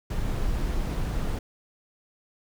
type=noise; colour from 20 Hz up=brown; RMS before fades=-27 dBFS; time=0.1-1.39 s; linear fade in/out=5 ms; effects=none